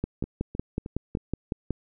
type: two click trains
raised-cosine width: 3 ms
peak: -14 / -22 dBFS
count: 10 / 4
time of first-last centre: 0.04-1.707 / 0.24-1.172 s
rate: 5.4 / 3.22 Hz
effects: none